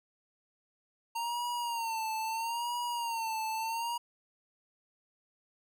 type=tone with vibrato; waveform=square; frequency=921 Hz; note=A#5; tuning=21 cents flat; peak=-33 dBFS; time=1.15-3.98 s; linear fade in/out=10 ms; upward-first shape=sine; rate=0.76 Hz; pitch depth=79 cents each way; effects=none